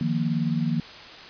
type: chord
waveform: sine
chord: Eb suspended second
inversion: none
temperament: just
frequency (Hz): 155.56 / 175.01 / 233.3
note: Eb3 / F3 / Bb3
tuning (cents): 0 / +4 / +2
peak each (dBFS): -26 / -27 / -26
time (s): 0.01-0.8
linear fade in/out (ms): 2
effects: white hiss -42 dBFS RMS until 1.29 s + resampled to 11025 Hz